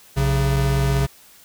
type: tone pair together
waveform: square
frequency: 60.67 / 136.2 Hz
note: B1 / C#3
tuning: -30 / -30 cents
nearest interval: octave + major second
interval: 1400 cents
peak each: -22 / -19 dBFS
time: 0.16-1.07 s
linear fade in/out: 20 ms
effects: white hiss -49 dBFS RMS until 1.44 s